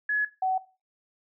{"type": "tone pair in turn", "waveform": "sine", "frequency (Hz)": [1694, 752.6], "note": ["G#6", "F#5"], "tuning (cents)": [34, 29], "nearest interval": "octave + major second", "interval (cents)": 1405, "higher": "first", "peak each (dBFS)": [-23, -23], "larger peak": "neither", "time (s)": [[0.09, 0.25], [0.42, 0.58]], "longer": "neither", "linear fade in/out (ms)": 5, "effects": ["noise-tail reverb RT60 0.3 s tail -17 dB re dry"]}